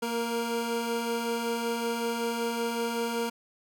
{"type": "tone pair together", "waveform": "25% pulse", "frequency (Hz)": [231.8, 468.9], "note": ["A#3", "A#4"], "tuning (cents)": [-10, 10], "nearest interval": "octave", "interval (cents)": 1220, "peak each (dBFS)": [-28, -27], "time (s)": [0.02, 3.3], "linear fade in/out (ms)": 10, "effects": []}